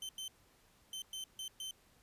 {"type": "tone bursts at uneven times", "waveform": "sawtooth", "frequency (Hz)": 3084, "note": "G7", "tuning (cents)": -29, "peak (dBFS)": -38, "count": 6, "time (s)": [[0.02, 0.09], [0.18, 0.28], [0.93, 1.02], [1.13, 1.24], [1.39, 1.48], [1.6, 1.71]], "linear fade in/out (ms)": 2, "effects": ["pink hiss -68 dBFS RMS until 2.02 s", "resampled to 32000 Hz"]}